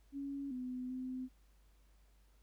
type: tone with pitch steps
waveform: sine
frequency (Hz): 278.7 / 252.5 / 256.6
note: C#4 / B3 / C4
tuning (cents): +9 / +39 / -34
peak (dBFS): -39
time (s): 0.12-1.29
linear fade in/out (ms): 50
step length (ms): 390
effects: added 50 Hz sine -64 dBFS peak until 2.42 s + pink hiss -75 dBFS RMS until 2.42 s